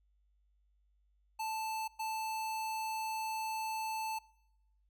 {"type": "tone bursts at uneven times", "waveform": "square", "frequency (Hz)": 880, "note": "A5", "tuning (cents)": 0, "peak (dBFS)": -36, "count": 2, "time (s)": [[1.39, 1.88], [1.99, 4.19]], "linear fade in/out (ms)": 10, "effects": ["noise-tail reverb RT60 0.9 s tail -24 dB re dry", "added 50 Hz sine -69 dBFS peak until 4.89 s"]}